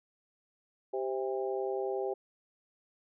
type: harmonic tone with a mistuned harmonic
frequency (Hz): 130.81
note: C3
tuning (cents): 0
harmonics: 3 / 4 / 5 / 6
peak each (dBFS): -33 / -37 / -41 / -40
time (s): 0.93-2.14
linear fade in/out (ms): 10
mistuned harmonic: 6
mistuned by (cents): +39
effects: none